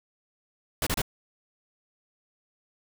pink noise bursts, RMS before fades -27 dBFS, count 3, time 0.82-1.018 s, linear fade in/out 2 ms, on 46 ms, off 30 ms, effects none

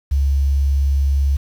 sine tone with quantisation, 69.3 Hz, C#2, in tune, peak -13 dBFS, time 0.11-1.37 s, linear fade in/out 10 ms, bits 7, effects none

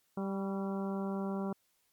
harmonic tone with a mistuned harmonic, 195.5 Hz, G3, 4 cents flat, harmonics 1 / 2 / 3 / 4 / 5 / 6 / 7, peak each -34 / -40 / -44 / -46 / -48 / -50 / -51 dBFS, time 0.17-1.53 s, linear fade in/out 5 ms, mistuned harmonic 6, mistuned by -44 cents, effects white hiss -74 dBFS RMS until 1.92 s + MP3 96 kbps

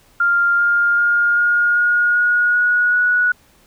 sine tone with pitch steps, 1396.9 / 1406.6 / 1416.4 / 1426.3 / 1436.2 / 1446.2 / 1456.2 / 1466.3 Hz, F6 / F6 / F6 / F6 / F6 / F#6 / F#6 / F#6, 0 / +12 / +24 / +36 / +48 / -40 / -28 / -16 cents, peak -12 dBFS, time 0.2-3.32 s, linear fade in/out 5 ms, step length 390 ms, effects pink hiss -53 dBFS RMS until 3.66 s

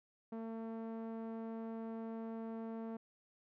sawtooth tone with low-pass filter, 225.4 Hz, A3, 42 cents sharp, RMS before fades -44 dBFS, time 0.32-2.97 s, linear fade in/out 5 ms, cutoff 870 Hz, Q 0.8, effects none

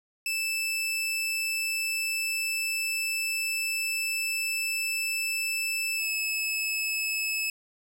sawtooth tone with pitch glide, 2637 to 2598 Hz, E7 to E7, 0 to -26 cents, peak -24 dBFS, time 0.26-7.5 s, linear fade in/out 2 ms, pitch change -26 cents, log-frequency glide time 5.95-6.09 s, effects none

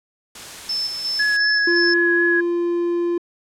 white noise, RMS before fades -35 dBFS, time 0.35-1.37 s, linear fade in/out 5 ms
sine tone with tremolo, 5274 Hz, E8, in tune, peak -20 dBFS, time 0.69-1.94 s, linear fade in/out 5 ms, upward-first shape square, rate 2.8 Hz, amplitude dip 45%
sine tone with vibrato, 1681 Hz, G#6, 20 cents sharp, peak -16 dBFS, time 1.19-2.41 s, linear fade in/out 10 ms, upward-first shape sine, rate 4 Hz, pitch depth 15 cents each way
triangle tone, 345.6 Hz, F4, 18 cents flat, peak -16 dBFS, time 1.67-3.18 s, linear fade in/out 5 ms
effects low-pass 9000 Hz 12 dB/octave

